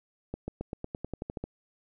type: accelerating click train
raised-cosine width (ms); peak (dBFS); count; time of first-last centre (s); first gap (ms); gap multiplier
2; -21; 12; 0.34-1.44; 140; 0.93
effects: none